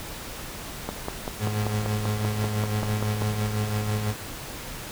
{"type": "click train", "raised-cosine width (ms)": 1, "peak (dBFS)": -14, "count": 13, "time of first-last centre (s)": [0.89, 3.22], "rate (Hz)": 5.15}
{"type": "tone with tremolo", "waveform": "35% pulse", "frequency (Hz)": 105.9, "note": "G#2", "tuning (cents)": 34, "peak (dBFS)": -21, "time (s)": [1.39, 4.15], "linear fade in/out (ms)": 50, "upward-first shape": "sine", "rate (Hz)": 6, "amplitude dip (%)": 45}
{"effects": ["pink hiss -37 dBFS RMS until 4.91 s"]}